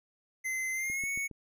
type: tone with pitch glide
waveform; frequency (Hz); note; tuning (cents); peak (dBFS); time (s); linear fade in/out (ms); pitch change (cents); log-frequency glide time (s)
square; 2057 to 2217; C7 to C#7; -30 to 0; -32; 0.44-1.28; 20; +130; 0.72-1.08
type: click train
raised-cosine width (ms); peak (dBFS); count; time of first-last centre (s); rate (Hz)
3; -34; 4; 0.9-1.313; 7.27
effects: none